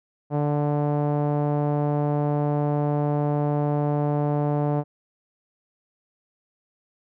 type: tone with low-pass filter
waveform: sawtooth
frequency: 146.83 Hz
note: D3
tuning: in tune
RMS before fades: -23 dBFS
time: 0.3-4.84 s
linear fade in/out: 50 ms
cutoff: 740 Hz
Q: 1.8
effects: none

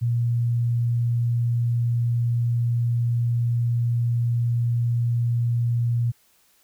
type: tone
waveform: sine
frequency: 118.7 Hz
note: A#2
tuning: 32 cents sharp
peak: -19 dBFS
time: 0.01-6.12 s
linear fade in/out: 20 ms
effects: white hiss -61 dBFS RMS until 6.63 s

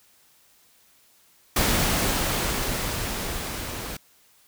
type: noise with level ramp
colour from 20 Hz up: pink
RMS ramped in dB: -21 to -34 dBFS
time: 1.56-3.97 s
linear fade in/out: 5 ms
effects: white hiss -59 dBFS RMS until 4.47 s

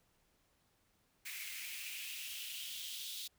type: noise with high-pass filter sweep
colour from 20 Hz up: white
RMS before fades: -45 dBFS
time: 1.25-3.28 s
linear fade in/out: 10 ms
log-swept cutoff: 2100 to 3600 Hz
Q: 4.2
effects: pink hiss -75 dBFS RMS until 3.38 s

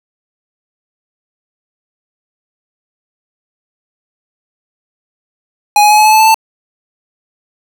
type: tone with pitch steps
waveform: square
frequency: 830.6 / 838.3 / 846.1 / 854 / 861.9 / 869.9 / 878 / 886.1 Hz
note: G#5 / G#5 / G#5 / G#5 / A5 / A5 / A5 / A5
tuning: 0 / +16 / +32 / +48 / -36 / -20 / -4 / +12 cents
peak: -5 dBFS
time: 5.76-6.344 s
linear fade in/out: 2 ms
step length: 73 ms
effects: none

